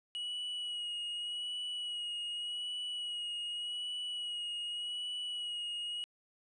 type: tone with vibrato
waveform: triangle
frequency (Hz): 2911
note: F#7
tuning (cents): -29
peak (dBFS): -35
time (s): 0.15-6.04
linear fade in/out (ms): 0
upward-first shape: sine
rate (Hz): 0.85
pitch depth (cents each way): 24
effects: resampled to 24000 Hz